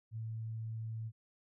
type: tone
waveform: sine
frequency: 111.8 Hz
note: A2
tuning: 28 cents sharp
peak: -38 dBFS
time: 0.11-1.12 s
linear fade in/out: 50 ms
effects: none